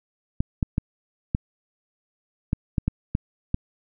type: clicks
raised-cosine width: 5 ms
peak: -9 dBFS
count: 9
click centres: 0.405 / 0.628 / 0.781 / 1.349 / 2.531 / 2.782 / 2.88 / 3.151 / 3.544 s
effects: none